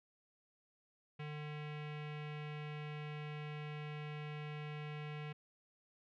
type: tone with low-pass filter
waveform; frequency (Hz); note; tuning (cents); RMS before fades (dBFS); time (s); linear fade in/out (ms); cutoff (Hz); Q
square; 150; D3; +37; -45; 1.19-5.33; 10; 2600; 3
effects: none